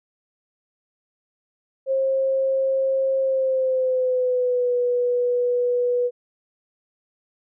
sine tone with pitch glide, 534 to 489.7 Hz, C5 to B4, +35 to -15 cents, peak -18 dBFS, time 1.86-6.11 s, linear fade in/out 50 ms, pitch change -150 cents, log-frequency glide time 3.2-4.75 s, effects none

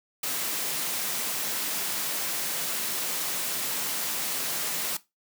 white high-pass noise, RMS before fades -30 dBFS, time 0.23-4.97 s, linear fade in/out 5 ms, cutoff 130 Hz, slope 48 dB/octave, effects noise-tail reverb RT60 0.2 s tail -17 dB re dry

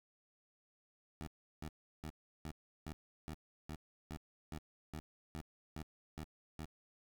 15% pulse tone bursts, 77.78 Hz, D#2, in tune, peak -37 dBFS, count 14, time 1.21-6.656 s, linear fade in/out 0 ms, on 64 ms, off 350 ms, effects none

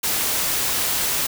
white noise, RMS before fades -22 dBFS, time 0.03-1.27 s, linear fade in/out 10 ms, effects none

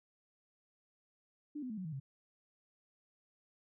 sine tone with pitch steps, 295.8 / 253.1 / 216.5 / 185.27 / 158.52 / 135.62 Hz, D4 / B3 / A3 / F#3 / D#3 / C#3, +13 / +43 / -28 / +3 / +33 / -38 cents, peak -39 dBFS, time 1.55-2 s, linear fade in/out 10 ms, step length 75 ms, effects none

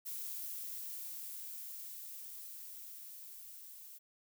violet noise with level ramp, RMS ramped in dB -42 to -53 dBFS, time 0.05-3.99 s, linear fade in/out 20 ms, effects none

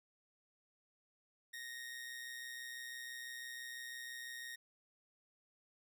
sawtooth tone with amplitude modulation, 1860 Hz, A#6, 4 cents flat, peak -40 dBFS, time 1.53-4.56 s, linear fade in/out 10 ms, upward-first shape sine, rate 126 Hz, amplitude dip 45%, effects none

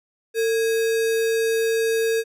sine tone with sample-and-hold, 451.2 Hz, A4, 44 cents sharp, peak -18 dBFS, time 0.34-2.24 s, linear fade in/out 50 ms, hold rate 2100 Hz, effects resampled to 32000 Hz

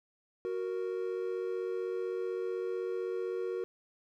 triangle tone pair together, 370.4 / 466.2 Hz, F#4 / A#4, +2 / 0 cents, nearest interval major third, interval 398 cents, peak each -33 / -34 dBFS, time 0.45-3.64 s, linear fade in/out 0 ms, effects none

